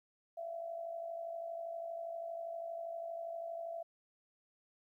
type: tone with amplitude modulation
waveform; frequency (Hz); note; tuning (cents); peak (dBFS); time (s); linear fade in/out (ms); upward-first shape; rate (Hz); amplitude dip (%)
sine; 671; E5; +31; -37; 0.37-3.83; 10; sine; 52.5; 60
effects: 13-bit